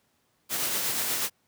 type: noise with tremolo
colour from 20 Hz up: white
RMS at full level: -27 dBFS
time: 0.49-1.3 s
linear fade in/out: 50 ms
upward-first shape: triangle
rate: 8.3 Hz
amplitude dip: 35%
effects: pink hiss -70 dBFS RMS until 1.47 s + high-pass 100 Hz 12 dB/octave